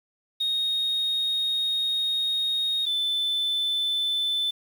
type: tone pair in turn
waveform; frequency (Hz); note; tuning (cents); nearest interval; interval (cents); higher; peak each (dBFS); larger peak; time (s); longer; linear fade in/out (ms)
sine; 3729 / 3520; A#7 / A7; 0 / 0; minor second; 100; first; -21; neither; 0.4-2.86 / 2.86-4.51; first; 10
effects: tanh soft clip ceiling -21 dBFS + 8-bit